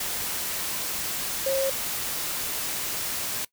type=tone in noise; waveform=sine; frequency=539 Hz; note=C#5; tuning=49 cents flat; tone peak=-22 dBFS; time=1.46-1.7 s; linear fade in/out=5 ms; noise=white; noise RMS=-30 dBFS; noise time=0-3.45 s; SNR=+5 dB; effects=noise-tail reverb RT60 0.1 s tail -20 dB re dry